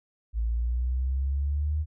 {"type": "exponential sweep", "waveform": "sine", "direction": "up", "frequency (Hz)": [55, 77.78], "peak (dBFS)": -24, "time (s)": [0.33, 1.86], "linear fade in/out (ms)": 50, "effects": []}